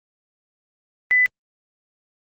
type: tone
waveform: sine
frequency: 1999 Hz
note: B6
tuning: 20 cents sharp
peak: -13 dBFS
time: 1.11-1.26 s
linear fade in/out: 0 ms
effects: Opus 24 kbps